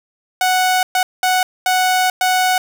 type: tone bursts at uneven times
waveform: sawtooth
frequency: 740 Hz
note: F#5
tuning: in tune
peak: -9 dBFS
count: 5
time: 0.41-0.83 / 0.95-1.03 / 1.23-1.43 / 1.66-2.1 / 2.21-2.58 s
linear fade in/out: 2 ms
effects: none